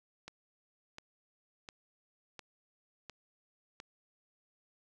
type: click train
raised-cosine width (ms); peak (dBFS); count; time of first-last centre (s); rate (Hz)
0.2; -28; 6; 0.28-3.801; 1.42
effects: none